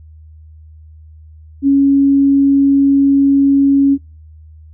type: tone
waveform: sine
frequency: 277.2 Hz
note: C#4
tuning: in tune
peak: -7 dBFS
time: 1.62-3.98 s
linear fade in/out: 50 ms
effects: noise-tail reverb RT60 0.3 s tail -25 dB re dry + added 78 Hz sine -36 dBFS peak until 4.73 s